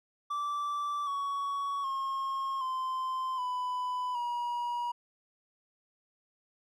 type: tone with pitch steps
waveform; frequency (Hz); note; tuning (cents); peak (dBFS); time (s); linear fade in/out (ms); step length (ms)
triangle; 1165 / 1120.8 / 1078.2 / 1037.3 / 997.9 / 960; D6 / C#6 / C#6 / C6 / B5 / B5; -14 / +19 / -48 / -15 / +18 / -49; -29; 0.3-4.92; 10; 770
effects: none